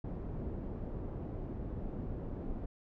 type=low-pass noise; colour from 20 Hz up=pink; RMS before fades=-40 dBFS; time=0.04-2.66 s; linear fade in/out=5 ms; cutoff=430 Hz; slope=12 dB/octave; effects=none